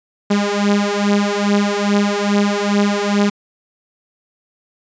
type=beating tone pair; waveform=sawtooth; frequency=202.6 / 205 Hz; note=G#3 / G#3; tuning=-43 / -22 cents; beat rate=2.4 Hz; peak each=-13 dBFS; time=0.3-3.3 s; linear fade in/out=10 ms; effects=resampled to 16000 Hz